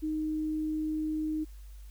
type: tone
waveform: sine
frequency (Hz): 310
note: D#4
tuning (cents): -6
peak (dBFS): -29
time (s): 0.02-1.45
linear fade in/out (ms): 20
effects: added 50 Hz sine -44 dBFS peak until 1.9 s + white hiss -63 dBFS RMS until 1.9 s